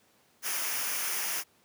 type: noise with comb filter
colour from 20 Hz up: white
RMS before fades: -32 dBFS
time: 0.42-1.44 s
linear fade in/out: 50 ms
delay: 0.25 ms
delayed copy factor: -0.6
effects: pink hiss -65 dBFS RMS until 1.64 s + high-pass 150 Hz 12 dB/octave